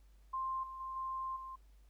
sine tone with level steps, 1052 Hz, C6, 9 cents sharp, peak -35 / -44 / -40 / -37 / -44 dBFS, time 0.33-1.56 s, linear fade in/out 10 ms, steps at 0.63 / 0.8 / 0.96 / 1.36 s, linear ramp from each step 5 ms, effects added 50 Hz sine -59 dBFS peak until 1.89 s + pink hiss -75 dBFS RMS until 1.89 s

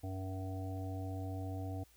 harmonic tone, 94.7 Hz, F#2, 41 cents sharp, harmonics 1 / 3 / 5 / 7 / 8, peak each -39 / -45 / -52 / -50 / -51 dBFS, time 0.03-1.84 s, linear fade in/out 10 ms, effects added 58 Hz sine -67 dBFS peak until 1.96 s + white hiss -67 dBFS RMS until 1.96 s

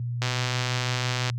click train, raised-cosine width 0.2 ms, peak -10 dBFS, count 137, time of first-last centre 0.22-1.299 s, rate 126 Hz, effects added 120 Hz sine -26 dBFS peak until 1.38 s + high-pass 80 Hz 12 dB/octave

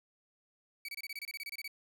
30% pulse tone bursts, 2277 Hz, C#7, 46 cents sharp, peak -37 dBFS, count 14, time 0.85-1.678 s, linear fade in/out 2 ms, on 35 ms, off 26 ms, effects none

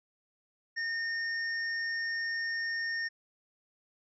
square tone, 1831 Hz, A#6, 32 cents flat, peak -32 dBFS, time 0.76-3.09 s, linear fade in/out 20 ms, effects resampled to 16000 Hz

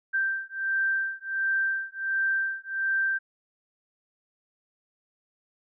sine beating tone pair, 1568 / 1569.4 Hz, G6 / G6, 0 / +2 cents, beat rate 1.4 Hz, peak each -28 dBFS, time 0.13-3.19 s, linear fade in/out 20 ms, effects none

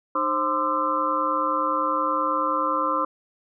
sine tone cluster, 304.7 / 530 / 1035 / 1196 / 1326 Hz, D#4 / C5 / C6 / D6 / E6, -36 / +22 / -19 / +31 / +10 cents, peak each -31 / -29 / -25 / -26 / -28 dBFS, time 0.15-3.05 s, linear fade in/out 5 ms, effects none

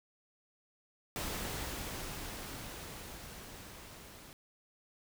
pink noise with level ramp, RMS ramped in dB -38 to -53 dBFS, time 1.16-4.33 s, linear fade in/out 0 ms, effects none

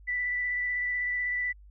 sine tone with vibrato, 1975.5 Hz, B6, in tune, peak -27 dBFS, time 0.07-1.53 s, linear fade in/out 20 ms, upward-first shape square, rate 16 Hz, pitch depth 10 cents each way, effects added 50 Hz sine -49 dBFS peak until 1.7 s

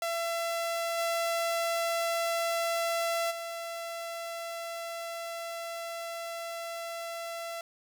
sawtooth tone with level steps, 673 Hz, E5, 36 cents sharp, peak -26 / -24 / -32 dBFS, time 0.02-7.61 s, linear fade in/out 2 ms, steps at 0.97 / 3.3 s, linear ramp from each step 20 ms, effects none

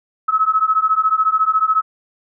sine beating tone pair, 1283 / 1297 Hz, E6 / E6, -47 / -28 cents, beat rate 14 Hz, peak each -16 dBFS, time 0.28-1.82 s, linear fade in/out 10 ms, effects none

